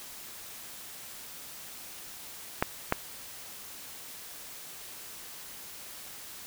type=clicks; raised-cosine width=0.5 ms; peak=-9 dBFS; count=2; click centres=2.625 / 2.924 s; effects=white hiss -45 dBFS RMS until 6.46 s